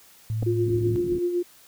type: tone with vibrato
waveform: sine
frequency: 110 Hz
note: A2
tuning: in tune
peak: -24 dBFS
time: 0.3-0.96 s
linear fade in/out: 0 ms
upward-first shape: square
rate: 18 Hz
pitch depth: 15 cents each way
type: clicks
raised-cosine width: 2 ms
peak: -19 dBFS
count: 2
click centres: 0.426 / 0.43 s
type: tone with tremolo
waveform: sine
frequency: 351.8 Hz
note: F4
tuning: 13 cents sharp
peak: -20 dBFS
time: 0.46-1.43 s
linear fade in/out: 10 ms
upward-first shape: sine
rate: 7.9 Hz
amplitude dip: 50%
type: low-pass noise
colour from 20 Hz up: white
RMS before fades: -35 dBFS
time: 0.66-1.19 s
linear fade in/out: 5 ms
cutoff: 360 Hz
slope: 48 dB/octave
effects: white hiss -53 dBFS RMS until 1.67 s